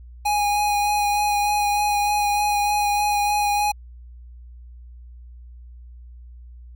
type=tone with vibrato; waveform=square; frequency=826 Hz; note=G#5; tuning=10 cents flat; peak=-19 dBFS; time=0.25-3.72 s; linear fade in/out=10 ms; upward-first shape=sine; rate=3.3 Hz; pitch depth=13 cents each way; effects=added 60 Hz sine -39 dBFS peak until 6.75 s